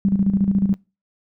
sine tone with tremolo, 196 Hz, G3, in tune, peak -13 dBFS, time 0.05-0.74 s, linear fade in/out 0 ms, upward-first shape square, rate 14 Hz, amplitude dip 70%, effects noise-tail reverb RT60 0.3 s tail -25 dB re dry

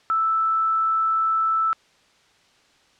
sine tone, 1318.5 Hz, E6, in tune, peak -18 dBFS, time 0.1-1.73 s, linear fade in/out 0 ms, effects white hiss -58 dBFS RMS until 2.99 s + low-pass 5000 Hz 12 dB/octave

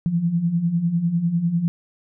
sine beating tone pair, 163.3 / 173.3 Hz, E3 / F3, -16 / -13 cents, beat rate 10 Hz, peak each -25 / -19 dBFS, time 0.06-1.68 s, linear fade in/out 0 ms, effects none

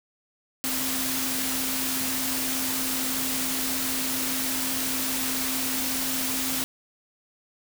sine tone in noise, 261.6 Hz, C4, in tune, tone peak -33 dBFS, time 0.64-6.64 s, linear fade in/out 0 ms, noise white, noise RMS -28 dBFS, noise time 0.64-6.64 s, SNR -8 dB, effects none

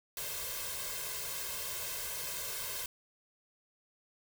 white noise with comb filter, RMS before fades -39 dBFS, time 0.17-2.86 s, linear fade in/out 2 ms, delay 1.9 ms, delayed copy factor +1, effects none

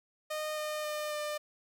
sawtooth tone with pitch steps, 614 / 609.1 / 604.1 / 599.3 Hz, D#5 / D#5 / D5 / D5, -23 / -37 / +49 / +35 cents, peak -30 dBFS, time 0.3-1.38 s, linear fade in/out 10 ms, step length 270 ms, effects none

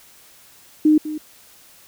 sine tone with echo, 306.5 Hz, D#4, 26 cents flat, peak -10 dBFS, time 0.85-0.98 s, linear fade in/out 5 ms, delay 200 ms, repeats 1, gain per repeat -14 dB, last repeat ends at 1.18 s, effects white hiss -49 dBFS RMS until 1.87 s

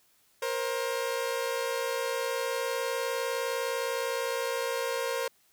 sawtooth tone pair together, 471.3 / 531 Hz, A#4 / C5, +19 / +25 cents, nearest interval major second, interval 206 cents, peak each -28 dBFS, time 0.42-5.28 s, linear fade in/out 5 ms, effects white hiss -66 dBFS RMS until 5.52 s

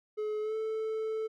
triangle tone with pitch glide, 426.3 to 439.3 Hz, G#4 to A4, +45 to -3 cents, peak -29 dBFS, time 0.17-1.28 s, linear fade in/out 20 ms, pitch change +52 cents, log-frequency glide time 0.41-0.55 s, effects none

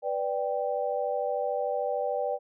sine chord, G major, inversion first, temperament equal, 493.9 / 587.3 / 784 Hz, B4 / D5 / G5, 0 / 0 / 0 cents, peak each -31 / -30 / -32 dBFS, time 0.02-2.39 s, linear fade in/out 50 ms, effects none

